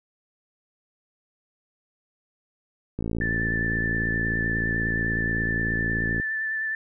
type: click train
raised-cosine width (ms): 3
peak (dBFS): -16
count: 182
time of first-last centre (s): 2.99-6.199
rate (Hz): 56.4
type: tone with vibrato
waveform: sine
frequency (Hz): 1760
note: A6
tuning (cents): 0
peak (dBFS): -25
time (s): 3.21-6.75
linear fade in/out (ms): 2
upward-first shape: sine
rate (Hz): 9.7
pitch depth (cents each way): 18
effects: none